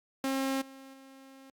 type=tone with level steps; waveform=sawtooth; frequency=268.4 Hz; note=C4; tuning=44 cents sharp; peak=-25 / -44 / -47 dBFS; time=0.24-1.5 s; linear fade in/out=2 ms; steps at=0.61 / 0.93 s; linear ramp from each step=10 ms; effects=Opus 48 kbps